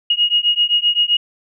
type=beating tone pair; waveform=sine; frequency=2873 / 2880.7 Hz; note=F7 / F#7; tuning=+48 / -47 cents; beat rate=7.7 Hz; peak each=-16 dBFS; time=0.1-1.17 s; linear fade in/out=5 ms; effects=none